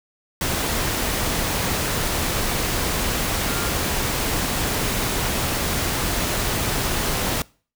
sine tone in noise, 1396.9 Hz, F6, in tune, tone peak -33 dBFS, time 3.47-3.69 s, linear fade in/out 2 ms, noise pink, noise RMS -23 dBFS, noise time 0.41-7.42 s, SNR -13 dB, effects noise-tail reverb RT60 0.4 s tail -23 dB re dry

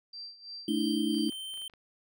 sine tone with tremolo, 4699 Hz, D8, in tune, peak -39 dBFS, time 0.13-1.3 s, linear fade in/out 5 ms, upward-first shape sine, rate 3 Hz, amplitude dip 80%
sine chord, A suspended fourth, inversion none, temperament equal with one note detuned, 220 / 293.7 / 324.2 Hz, A3 / D4 / E4, 0 / 0 / -29 cents, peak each -31 dBFS, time 0.68-1.3 s, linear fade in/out 5 ms
square tone with pitch glide, 3136 to 3107 Hz, G7 to G7, 0 to -16 cents, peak -38 dBFS, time 0.68-1.68 s, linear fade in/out 2 ms, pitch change -16 cents, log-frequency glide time 1.1-1.34 s
clicks, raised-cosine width 0.3 ms, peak -40 dBFS, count 9, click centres 1.146 / 1.184 / 1.287 / 1.324 / 1.539 / 1.575 / 1.618 / 1.698 / 1.737 s
effects none

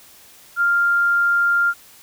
sine tone, 1396.9 Hz, F6, in tune, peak -14 dBFS, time 0.56-1.74 s, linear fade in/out 50 ms, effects white hiss -47 dBFS RMS until 2.02 s

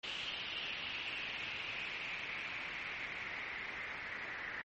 white noise with low-pass filter sweep, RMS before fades -43 dBFS, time 0.03-4.62 s, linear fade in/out 10 ms, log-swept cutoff 3000 to 1900 Hz, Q 4.8, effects MP3 32 kbps

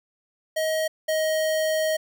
square tone pair in turn, 632 / 628.8 Hz, D#5 / D#5, +27 / +18 cents, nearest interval unison, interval 9 cents, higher first, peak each -23 / -22 dBFS, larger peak second, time 0.56-0.88 / 1.08-1.97 s, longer second, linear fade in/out 10 ms, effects none

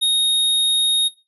square tone, 3729 Hz, A#7, in tune, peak -15 dBFS, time 0.01-1.09 s, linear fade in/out 20 ms, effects noise-tail reverb RT60 0.3 s tail -21 dB re dry + resampled to 32000 Hz

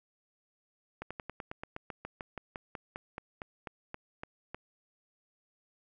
slowing click train, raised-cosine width 0.5 ms, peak -24 dBFS, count 21, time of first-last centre 1.02-4.546 s, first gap 86 ms, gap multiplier 1.07, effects none

